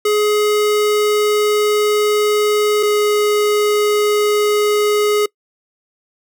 square tone pair in turn, 420 / 418.1 Hz, G#4 / G#4, +19 / +12 cents, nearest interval unison, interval 7 cents, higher first, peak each -13 dBFS, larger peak neither, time 0.05-2.83 / 2.83-5.26 s, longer first, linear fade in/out 5 ms, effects noise-tail reverb RT60 0.1 s tail -24 dB re dry

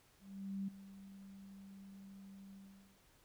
sine tone with ADSR envelope, 195.4 Hz, G3, 5 cents flat, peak -37 dBFS, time 0.19-2.99 s, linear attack 490 ms, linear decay 7 ms, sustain -15 dB, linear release 450 ms, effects pink hiss -69 dBFS RMS until 3.24 s

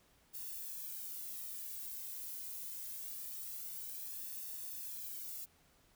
violet noise with flanger, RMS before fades -45 dBFS, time 0.33-5.46 s, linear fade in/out 20 ms, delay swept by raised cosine 1.1 to 1.99 ms, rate 0.24 Hz, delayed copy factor +1, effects pink hiss -69 dBFS RMS until 5.95 s

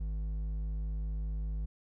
sine tone with hard clipping, 52.5 Hz, G#1, 19 cents sharp, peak -34 dBFS, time 0-1.66 s, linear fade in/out 10 ms, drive 6 dB, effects none

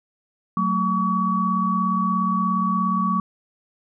sine tone cluster, 185.4 / 222.4 / 1133 Hz, F#3 / A3 / C#6, +4 / +19 / +37 cents, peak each -23 / -26 / -21 dBFS, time 0.57-3.2 s, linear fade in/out 2 ms, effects none

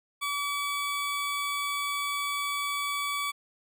20% pulse tone, 1144 Hz, D6, 46 cents flat, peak -24 dBFS, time 0.21-3.32 s, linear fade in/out 20 ms, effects none

